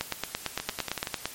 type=two click trains; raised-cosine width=0.2 ms; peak=-10 / -13 dBFS; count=12 / 6; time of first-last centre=0.01-1.256 / 0.6-1.072 s; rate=8.83 / 10.6 Hz; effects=white hiss -43 dBFS RMS until 1.34 s + MP3 64 kbps